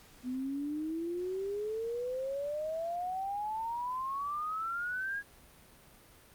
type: exponential sweep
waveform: sine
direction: up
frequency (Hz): 246.9 to 1661.2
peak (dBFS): -33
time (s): 0.23-5.23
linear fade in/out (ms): 50
effects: pink hiss -58 dBFS RMS until 6.34 s + Opus 48 kbps

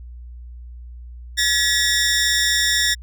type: ring-modulated tone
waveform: 15% pulse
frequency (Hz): 1819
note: A#6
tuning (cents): -43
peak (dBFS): -7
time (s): 1.37-2.95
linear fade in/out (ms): 20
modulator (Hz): 112
effects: added 60 Hz sine -34 dBFS peak until 3.02 s

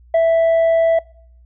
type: tone with tanh clipping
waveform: triangle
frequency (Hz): 659.3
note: E5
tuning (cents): 0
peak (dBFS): -11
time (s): 0.14-0.99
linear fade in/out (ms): 5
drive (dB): 7
effects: noise-tail reverb RT60 0.6 s tail -25 dB re dry + added 60 Hz sine -44 dBFS peak until 1.45 s

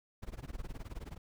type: noise with tremolo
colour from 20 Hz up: brown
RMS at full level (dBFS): -40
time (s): 0.22-1.18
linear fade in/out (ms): 10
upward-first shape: sine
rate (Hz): 19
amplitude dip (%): 95
effects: none

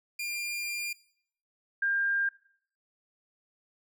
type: tone pair in turn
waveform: sawtooth / sine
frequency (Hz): 2399 / 1601.1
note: D7 / G6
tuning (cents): +36 / +36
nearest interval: perfect fifth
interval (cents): 700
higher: first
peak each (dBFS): -29 / -25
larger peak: second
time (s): 0.19-0.93 / 1.82-2.29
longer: first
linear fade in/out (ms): 5
effects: noise-tail reverb RT60 0.6 s tail -19 dB re dry

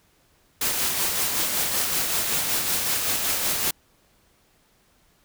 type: noise with tremolo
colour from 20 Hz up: white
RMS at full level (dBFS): -23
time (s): 0.61-3.71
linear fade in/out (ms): 5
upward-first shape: sine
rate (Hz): 5.3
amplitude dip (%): 35
effects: pink hiss -62 dBFS RMS until 5.24 s

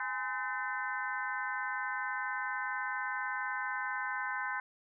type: harmonic tone with a mistuned harmonic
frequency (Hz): 255.7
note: C4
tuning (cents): -40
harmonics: 3 / 4 / 5 / 6 / 7 / 8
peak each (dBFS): -42 / -39 / -47 / -37 / -41 / -46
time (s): 0-4.6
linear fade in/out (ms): 2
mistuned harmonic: 3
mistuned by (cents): +140
effects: none

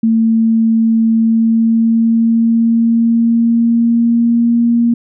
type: tone with pitch glide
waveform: sine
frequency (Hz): 225.2 to 235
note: A3 to A#3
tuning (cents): +40 to +14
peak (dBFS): -8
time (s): 0.03-4.94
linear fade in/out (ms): 5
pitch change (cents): +74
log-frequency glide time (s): 1.1-4.62
effects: none

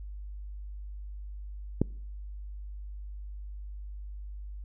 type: click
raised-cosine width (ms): 3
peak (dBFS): -10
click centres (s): 1.816
effects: noise-tail reverb RT60 0.6 s tail -26 dB re dry + added 50 Hz sine -38 dBFS peak until 4.64 s

